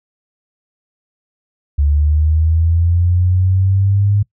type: linear sweep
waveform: sine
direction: up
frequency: 71.2 to 103 Hz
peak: -10 dBFS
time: 1.78-4.23 s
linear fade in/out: 10 ms
effects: noise-tail reverb RT60 0.1 s tail -22 dB re dry